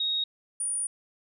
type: tone pair in turn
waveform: sine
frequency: 3760 / 9475 Hz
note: A#7 / D9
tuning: +14 / +14 cents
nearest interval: octave + major third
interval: 1600 cents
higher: second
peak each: -25 / -27 dBFS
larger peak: first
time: 0-0.24 / 0.6-0.87 s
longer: second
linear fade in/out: 5 ms
effects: none